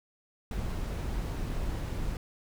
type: noise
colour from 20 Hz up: brown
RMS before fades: -33 dBFS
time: 0.51-2.17 s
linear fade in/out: 2 ms
effects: none